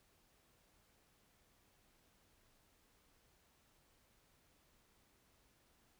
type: silence
effects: pink hiss -73 dBFS RMS until 5.99 s